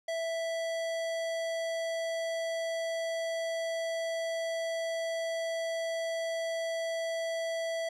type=tone with hard clipping; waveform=sine; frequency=659.3 Hz; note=E5; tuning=in tune; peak=-33 dBFS; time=0.08-7.89 s; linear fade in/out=5 ms; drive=18 dB; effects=none